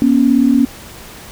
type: tone pair together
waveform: sine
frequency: 240 / 277.2 Hz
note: B3 / C#4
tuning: -49 / 0 cents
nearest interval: major second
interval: 249 cents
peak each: -11 dBFS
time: 0.02-0.65 s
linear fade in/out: 0 ms
effects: pink hiss -35 dBFS RMS until 1.31 s